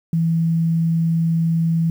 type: tone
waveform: sine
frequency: 164.81 Hz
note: E3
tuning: in tune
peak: -15 dBFS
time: 0.13-1.9 s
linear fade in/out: 2 ms
effects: 8-bit